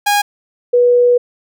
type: tone pair in turn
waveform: sawtooth / sine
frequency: 820 / 487.6 Hz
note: G#5 / B4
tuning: -22 / -22 cents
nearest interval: major sixth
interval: 900 cents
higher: first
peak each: -7 dBFS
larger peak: neither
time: 0.06-0.22 / 0.73-1.18 s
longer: second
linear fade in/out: 10 ms
effects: none